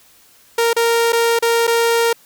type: tone with dropouts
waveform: sawtooth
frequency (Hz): 464.3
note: A#4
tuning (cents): -7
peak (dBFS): -9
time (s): 0.58-2.13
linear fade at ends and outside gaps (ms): 5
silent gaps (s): 0.732-0.764 / 1.123-1.129 / 1.39-1.424 / 1.67-1.676
effects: white hiss -50 dBFS RMS until 2.25 s